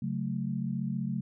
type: chord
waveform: sine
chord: F# minor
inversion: second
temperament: equal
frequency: 138.59 / 185 / 220 Hz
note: C#3 / F#3 / A3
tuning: 0 / 0 / 0 cents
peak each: -34 dBFS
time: 0.02-1.21 s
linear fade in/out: 5 ms
effects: none